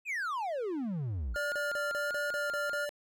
triangle exponential sweep, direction down, 2626 to 49.06 Hz, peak -30 dBFS, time 0.05-1.37 s, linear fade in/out 50 ms
triangle tone with vibrato, 1414 Hz, F6, 21 cents sharp, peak -31 dBFS, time 1.34-2.86 s, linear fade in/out 20 ms, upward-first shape sine, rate 1.4 Hz, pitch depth 19 cents each way
square tone bursts, 585 Hz, D5, 7 cents flat, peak -35 dBFS, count 8, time 1.36-2.892 s, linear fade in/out 0 ms, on 160 ms, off 36 ms
effects none

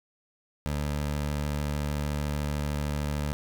20% pulse tone, 73.42 Hz, D2, in tune, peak -23 dBFS, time 0.66-3.33 s, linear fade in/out 0 ms, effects none

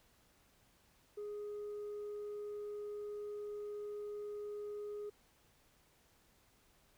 sine tone, 415.3 Hz, G#4, in tune, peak -39 dBFS, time 1.17-5.1 s, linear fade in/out 10 ms, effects tanh soft clip ceiling -40 dBFS + pink hiss -70 dBFS RMS until 6.97 s

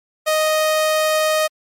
sawtooth tone, 622.3 Hz, D#5, in tune, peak -11 dBFS, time 0.26-1.48 s, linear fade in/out 20 ms, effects MP3 64 kbps

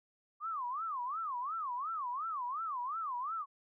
sine tone with vibrato, 1139 Hz, C#6, 47 cents sharp, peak -35 dBFS, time 0.4-3.46 s, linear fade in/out 50 ms, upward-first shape sine, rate 2.8 Hz, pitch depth 290 cents each way, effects none

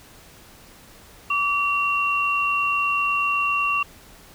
sine tone pair together, 1153.7 / 2744 Hz, D6 / F7, -31 / -31 cents, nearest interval octave + minor third, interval 1500 cents, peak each -22 dBFS, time 1.3-3.83 s, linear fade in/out 5 ms, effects pink hiss -48 dBFS RMS until 4.34 s

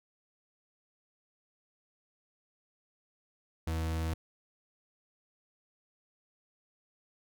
40% pulse tone, 80.8 Hz, E2, 34 cents flat, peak -30 dBFS, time 3.67-4.14 s, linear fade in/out 5 ms, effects none

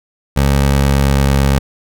20% pulse tone with pitch glide, 69.3 to 68.66 Hz, C#2 to C#2, 0 to -16 cents, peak -5 dBFS, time 0.36-1.59 s, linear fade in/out 10 ms, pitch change -16 cents, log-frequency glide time 0.76-1.32 s, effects none

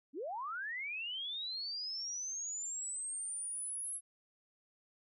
sine linear sweep, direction up, 240 to 11000 Hz, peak -38 dBFS, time 0.13-4.01 s, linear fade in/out 50 ms, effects none

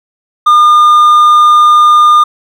sine tone with hard clipping, 1211 Hz, D#6, 47 cents flat, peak -3 dBFS, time 0.46-2.24 s, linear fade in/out 10 ms, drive 3 dB, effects none

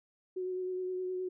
sine tone with vibrato, 368.3 Hz, F#4, 8 cents flat, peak -33 dBFS, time 0.36-1.29 s, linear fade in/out 10 ms, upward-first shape sine, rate 9.6 Hz, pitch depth 17 cents each way, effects none

